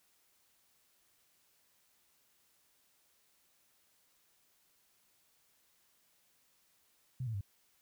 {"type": "tone with pitch steps", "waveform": "sine", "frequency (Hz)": [127.8, 112.55, 99.12], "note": ["C3", "A2", "G2"], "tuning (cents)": [-40, 40, 20], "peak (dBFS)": -35, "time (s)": [7.2, 7.41], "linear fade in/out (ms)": 5, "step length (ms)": 70, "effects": ["white hiss -72 dBFS RMS until 7.81 s"]}